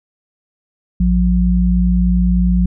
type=tone pair together; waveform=sine; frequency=56.7 / 180 Hz; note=A#1 / F#3; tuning=-47 / -47 cents; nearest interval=octave + minor sixth; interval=2000 cents; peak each=-13 dBFS; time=1-2.66 s; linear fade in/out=5 ms; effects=none